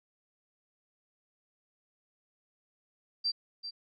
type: tone with echo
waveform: sine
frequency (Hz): 4699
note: D8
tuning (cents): 0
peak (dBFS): -27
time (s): 3.24-3.32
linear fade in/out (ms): 20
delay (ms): 390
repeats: 1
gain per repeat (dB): -10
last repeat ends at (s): 3.71
effects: none